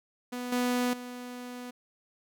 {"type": "tone with level steps", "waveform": "sawtooth", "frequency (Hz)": 246.9, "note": "B3", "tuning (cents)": 0, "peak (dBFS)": [-30, -22, -35], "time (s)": [0.32, 1.71], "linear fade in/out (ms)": 10, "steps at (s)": [0.52, 0.93], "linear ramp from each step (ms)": 5, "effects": []}